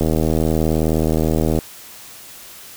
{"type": "click train", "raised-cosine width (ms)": 2, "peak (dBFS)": -5, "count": 126, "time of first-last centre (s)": [0.01, 1.588], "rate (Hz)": 79.2, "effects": ["white hiss -39 dBFS RMS until 2.76 s"]}